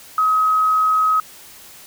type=tone; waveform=sine; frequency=1270 Hz; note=D#6; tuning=35 cents sharp; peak=-13 dBFS; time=0.18-1.2 s; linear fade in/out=2 ms; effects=white hiss -42 dBFS RMS until 1.86 s